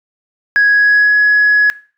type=tone with pitch glide; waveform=sine; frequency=1661.2 to 1682.4 Hz; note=G#6 to G#6; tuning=0 to +22 cents; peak=-5 dBFS; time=0.56-1.7 s; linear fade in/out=0 ms; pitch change=+22 cents; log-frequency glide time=0.68-1.17 s; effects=noise-tail reverb RT60 0.4 s tail -20 dB re dry + tanh soft clip ceiling -4 dBFS